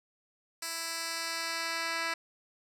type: tone with band-pass filter sweep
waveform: 10% pulse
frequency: 330.6 Hz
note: E4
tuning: 5 cents sharp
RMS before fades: -35 dBFS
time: 0.62-2.14 s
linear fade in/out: 5 ms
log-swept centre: 7600 to 2900 Hz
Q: 0.86
effects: none